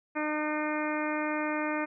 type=harmonic tone; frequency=303.6 Hz; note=D#4; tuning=42 cents flat; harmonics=1 / 2 / 3 / 4 / 5 / 6 / 7 / 8; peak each=-32 / -35 / -37 / -38 / -39 / -40 / -40 / -41 dBFS; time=0.15-1.86 s; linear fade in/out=20 ms; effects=none